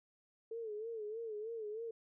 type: tone with vibrato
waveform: sine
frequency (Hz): 440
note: A4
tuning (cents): 0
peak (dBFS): -40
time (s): 0.51-1.91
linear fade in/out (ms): 5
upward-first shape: sine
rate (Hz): 3.2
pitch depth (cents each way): 94
effects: none